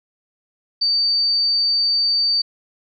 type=tone; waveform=sine; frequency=4604 Hz; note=D8; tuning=35 cents flat; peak=-15 dBFS; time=0.81-2.42 s; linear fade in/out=10 ms; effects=none